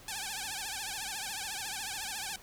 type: tone with vibrato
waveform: 5% pulse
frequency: 820 Hz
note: G#5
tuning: 22 cents flat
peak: -24 dBFS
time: 0.08-2.36 s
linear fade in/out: 2 ms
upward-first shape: triangle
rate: 14 Hz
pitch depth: 180 cents each way
effects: pink hiss -54 dBFS RMS until 2.42 s